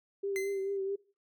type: tone with vibrato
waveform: sine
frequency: 392 Hz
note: G4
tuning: in tune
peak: -31 dBFS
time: 0.23-0.96 s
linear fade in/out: 10 ms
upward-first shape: triangle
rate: 4.6 Hz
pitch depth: 39 cents each way
type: tone with exponential decay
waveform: 45% pulse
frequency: 2063 Hz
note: C7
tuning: 25 cents flat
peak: -33 dBFS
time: 0.36-0.77 s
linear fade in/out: 0 ms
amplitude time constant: 87 ms
effects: noise-tail reverb RT60 0.4 s tail -22 dB re dry